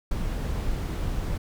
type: noise with ADSR envelope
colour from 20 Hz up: brown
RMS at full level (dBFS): -25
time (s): 0.11-1.38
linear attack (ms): 6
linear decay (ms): 12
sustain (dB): -3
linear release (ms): 9
effects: none